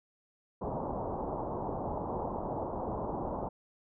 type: low-pass noise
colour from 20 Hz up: white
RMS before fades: -36 dBFS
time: 0.61-3.49 s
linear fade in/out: 10 ms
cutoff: 970 Hz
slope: 48 dB/octave
effects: none